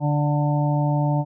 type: harmonic tone with a mistuned harmonic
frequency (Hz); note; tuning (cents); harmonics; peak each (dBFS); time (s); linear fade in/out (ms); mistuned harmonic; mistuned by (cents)
146.8; D3; 0; 1 / 2 / 4 / 5 / 6; -19 / -27 / -29 / -31 / -29; 0-1.25; 50; 6; +25
effects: none